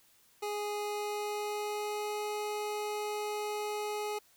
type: tone with pitch glide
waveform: 25% pulse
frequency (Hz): 415.3 to 419.4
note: G#4 to G#4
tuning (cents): 0 to +17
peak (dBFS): -30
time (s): 0.42-4.19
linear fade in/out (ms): 10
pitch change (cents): +17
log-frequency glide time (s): 0.84-2.22
effects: white hiss -65 dBFS RMS until 4.36 s